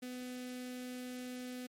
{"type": "tone with notch filter", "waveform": "sawtooth", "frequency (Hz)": 250.6, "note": "B3", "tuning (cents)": 25, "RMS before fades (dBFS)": -44, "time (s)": [0.02, 1.67], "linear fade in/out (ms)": 10, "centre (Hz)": 980, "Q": 0.9, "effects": ["MP3 64 kbps"]}